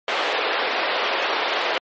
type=band-pass noise; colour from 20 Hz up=pink; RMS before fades=-23 dBFS; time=0.08-1.78 s; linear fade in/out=2 ms; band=440 to 3800 Hz; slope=24 dB/octave; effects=MP3 32 kbps